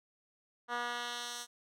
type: tone with band-pass filter sweep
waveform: 10% pulse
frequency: 240.8 Hz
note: B3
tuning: 44 cents flat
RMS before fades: -39 dBFS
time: 0.68-1.47 s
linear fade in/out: 50 ms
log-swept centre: 1300 to 7100 Hz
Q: 0.96
effects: none